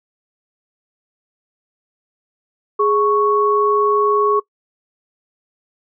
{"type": "tone pair together", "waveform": "sine", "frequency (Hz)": [416, 1108.7], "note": ["G#4", "C#6"], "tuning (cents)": [3, 0], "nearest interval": "octave + perfect fourth", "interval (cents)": 1697, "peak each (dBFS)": -15, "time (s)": [2.79, 4.4], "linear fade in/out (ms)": 10, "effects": ["noise-tail reverb RT60 0.1 s tail -22 dB re dry"]}